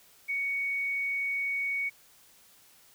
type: tone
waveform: sine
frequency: 2232 Hz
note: C#7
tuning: 11 cents sharp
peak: -28 dBFS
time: 0.28-1.9 s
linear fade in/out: 20 ms
effects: white hiss -59 dBFS RMS until 2.94 s